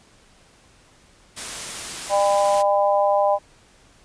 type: noise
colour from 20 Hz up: white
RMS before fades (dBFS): -31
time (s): 1.36-2.63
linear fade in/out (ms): 20
type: harmonic tone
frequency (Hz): 200.7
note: G3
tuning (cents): +41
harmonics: 3 / 4 / 5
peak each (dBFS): -18 / -20 / -24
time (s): 2.09-3.39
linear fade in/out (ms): 50
effects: pink hiss -54 dBFS RMS until 4.04 s + resampled to 22050 Hz